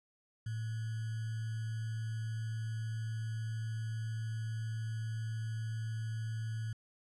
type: tone with sample-and-hold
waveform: sine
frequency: 111.6 Hz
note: A2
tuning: 25 cents sharp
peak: -35 dBFS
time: 0.46-6.73 s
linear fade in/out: 5 ms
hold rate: 1575 Hz
effects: resampled to 24000 Hz